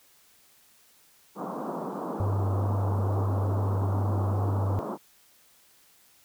pink band-pass noise, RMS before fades -34 dBFS, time 1.35-4.98 s, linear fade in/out 50 ms, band 170 to 1200 Hz, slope 48 dB/octave
sine tone with vibrato, 98.8 Hz, G2, 14 cents sharp, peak -24 dBFS, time 2.2-4.79 s, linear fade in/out 0 ms, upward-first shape triangle, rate 2.3 Hz, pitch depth 17 cents each way
effects white hiss -60 dBFS RMS until 6.24 s

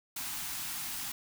white band-stop noise, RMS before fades -38 dBFS, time 0.16-1.12 s, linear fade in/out 5 ms, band 330 to 710 Hz, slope 48 dB/octave, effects none

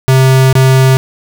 square tone with dropouts, 131.7 Hz, C3, 12 cents sharp, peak -5 dBFS, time 0.08-0.97 s, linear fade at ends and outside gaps 0 ms, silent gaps 0.528-0.553 s, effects none

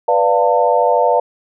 sine chord, B half-diminished seventh, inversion none, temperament equal with one note detuned, 493.9 / 587.3 / 698.5 / 898 Hz, B4 / D5 / F5 / A5, 0 / 0 / 0 / +35 cents, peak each -16 dBFS, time 0.08-1.2 s, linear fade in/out 5 ms, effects none

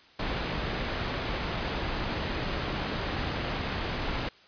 pink low-pass noise, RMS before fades -32 dBFS, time 0.19-4.29 s, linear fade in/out 5 ms, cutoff 4000 Hz, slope 12 dB/octave, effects white hiss -56 dBFS RMS until 4.47 s + resampled to 11025 Hz

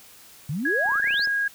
sine exponential sweep, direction up, 130.1 to 5350 Hz, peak -25 dBFS, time 0.49-1.26 s, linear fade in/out 5 ms
sine tone with pitch glide, 1661.2 to 1638.3 Hz, G#6 to G#6, 0 to -24 cents, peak -21 dBFS, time 0.65-1.48 s, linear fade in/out 5 ms, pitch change -24 cents, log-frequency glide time 0.75-1.02 s
clicks, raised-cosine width 1 ms, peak -29 dBFS, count 11, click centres 0.859 / 0.889 / 0.92 / 0.956 / 0.999 / 1.043 / 1.074 / 1.107 / 1.142 / 1.195 / 1.274 s
effects white hiss -49 dBFS RMS until 1.54 s

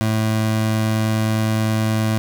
25% pulse tone, 109.6 Hz, A2, 6 cents flat, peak -13 dBFS, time 0.01-2.18 s, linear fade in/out 0 ms, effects none

